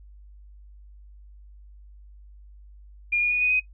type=tone with pitch steps; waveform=sine; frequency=2417 / 2439 / 2462 / 2485 / 2508 Hz; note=D7 / D#7 / D#7 / D#7 / D#7; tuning=+49 / -35 / -19 / -3 / +13 cents; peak=-19 dBFS; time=3.12-3.6 s; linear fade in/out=10 ms; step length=96 ms; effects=noise-tail reverb RT60 0.1 s tail -17 dB re dry + added 50 Hz sine -45 dBFS peak until 3.73 s